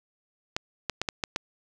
clicks, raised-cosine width 0.2 ms, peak -10 dBFS, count 6, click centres 0.565 / 0.897 / 1.016 / 1.088 / 1.238 / 1.361 s, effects none

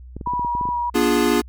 clicks, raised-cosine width 3 ms, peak -19 dBFS, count 10, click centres 0.166 / 0.212 / 0.273 / 0.336 / 0.395 / 0.448 / 0.551 / 0.612 / 0.654 / 0.689 s
sine tone with vibrato, 969 Hz, B5, 33 cents flat, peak -20 dBFS, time 0.26-0.9 s, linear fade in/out 5 ms, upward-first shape sine, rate 3.2 Hz, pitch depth 21 cents each way
square chord, B diminished seventh, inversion none, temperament equal with one note detuned, 241 / 293.7 / 349.2 / 415.3 Hz, B3 / D4 / F4 / Ab4, -42 / 0 / 0 / 0 cents, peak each -22 dBFS, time 0.94-1.42 s, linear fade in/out 20 ms
effects added 62 Hz sine -37 dBFS peak until 1.48 s

